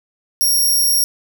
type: tone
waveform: 10% pulse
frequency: 5588 Hz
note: F8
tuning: in tune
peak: -7 dBFS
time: 0.41-1.04 s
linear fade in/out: 0 ms
effects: none